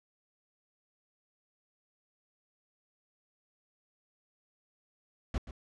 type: noise with echo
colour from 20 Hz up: brown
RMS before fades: -31 dBFS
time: 5.34-5.38 s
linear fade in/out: 2 ms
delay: 130 ms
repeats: 1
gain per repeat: -13 dB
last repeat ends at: 5.51 s
effects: low-pass 6000 Hz 12 dB/octave